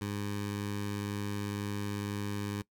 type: tone with notch filter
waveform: 15% pulse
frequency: 102 Hz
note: G#2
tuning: 31 cents flat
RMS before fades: -36 dBFS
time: 0.01-2.62 s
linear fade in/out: 5 ms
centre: 630 Hz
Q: 1.5
effects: noise-tail reverb RT60 0.1 s tail -20 dB re dry